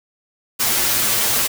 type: noise with comb filter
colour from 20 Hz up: white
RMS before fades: -18 dBFS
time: 0.59-1.48 s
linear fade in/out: 20 ms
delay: 8.7 ms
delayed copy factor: +0.8
effects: none